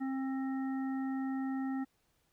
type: harmonic tone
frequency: 266.3 Hz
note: C4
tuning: 31 cents sharp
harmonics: 1 / 3 / 5 / 7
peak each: -33 / -45 / -51 / -51 dBFS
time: 0-1.85 s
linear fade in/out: 20 ms
effects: pink hiss -75 dBFS RMS until 2.32 s